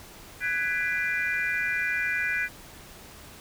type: chord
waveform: sine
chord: G# half-diminished seventh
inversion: third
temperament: just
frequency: 1495.1 / 1661.2 / 1993.5 / 2392 Hz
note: F#6 / G#6 / B6 / D7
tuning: +18 / 0 / +16 / +31 cents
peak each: -30 dBFS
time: 0.4-2.49 s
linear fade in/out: 50 ms
effects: tanh soft clip ceiling -15 dBFS + pink hiss -47 dBFS RMS until 3.4 s